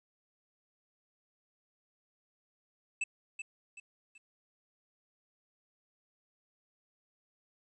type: tone with echo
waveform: square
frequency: 2635 Hz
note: E7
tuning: 1 cent flat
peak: -31 dBFS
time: 3.01-3.04 s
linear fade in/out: 5 ms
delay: 380 ms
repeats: 3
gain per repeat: -8 dB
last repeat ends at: 4.18 s
effects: resampled to 22050 Hz + 12-bit